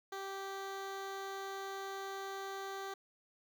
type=tone with notch filter; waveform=15% pulse; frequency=390 Hz; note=G4; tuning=9 cents flat; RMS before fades=-43 dBFS; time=0.12-2.94 s; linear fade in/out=5 ms; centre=10000 Hz; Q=1.3; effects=none